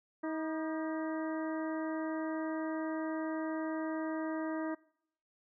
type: harmonic tone with a mistuned harmonic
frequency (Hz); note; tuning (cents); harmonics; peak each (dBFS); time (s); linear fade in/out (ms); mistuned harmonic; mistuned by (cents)
317.4; D#4; +35; 1 / 2 / 3 / 4 / 5 / 6; -35 / -41 / -45 / -47 / -49 / -51; 0.23-4.75; 10; 4; -63
effects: noise-tail reverb RT60 0.7 s tail -23 dB re dry